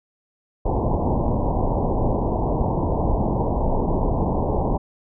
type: low-pass noise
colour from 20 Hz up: pink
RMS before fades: -21 dBFS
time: 0.65-4.78 s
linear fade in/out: 10 ms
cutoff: 1000 Hz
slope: 96 dB/octave
effects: none